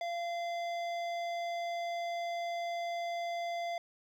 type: tone with hard clipping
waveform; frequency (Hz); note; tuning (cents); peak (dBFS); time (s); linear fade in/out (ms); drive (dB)
sine; 688; F5; -26; -36; 0.01-3.78; 2; 13
effects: none